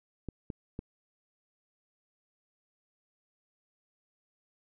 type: clicks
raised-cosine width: 3 ms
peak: -24 dBFS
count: 3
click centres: 0.287 / 0.502 / 0.791 s
effects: none